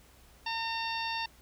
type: harmonic tone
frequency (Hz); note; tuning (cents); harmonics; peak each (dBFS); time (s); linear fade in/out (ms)
910; A#5; -42; 1 / 2 / 3 / 4 / 5 / 6; -35 / -40 / -38 / -41 / -41 / -45; 0.46-1.26; 5
effects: added 61 Hz sine -60 dBFS peak until 1.41 s + pink hiss -60 dBFS RMS until 1.41 s